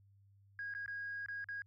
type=tone with dropouts; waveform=sine; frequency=1640 Hz; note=G#6; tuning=22 cents flat; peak=-39 dBFS; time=0.59-1.62 s; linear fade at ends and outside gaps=1 ms; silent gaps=0.739-0.749 / 0.861-0.879 / 1.261-1.285 / 1.443-1.487 s; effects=tanh soft clip ceiling -35 dBFS + added 99 Hz sine -63 dBFS peak until 1.66 s